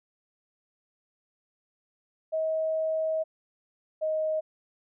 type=tone pair in turn; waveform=sine; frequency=636 / 626.2 Hz; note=D#5 / D#5; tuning=+38 / +11 cents; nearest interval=unison; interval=27 cents; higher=first; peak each=-25 dBFS; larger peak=neither; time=2.32-3.24 / 4.01-4.41 s; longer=first; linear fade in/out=20 ms; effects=none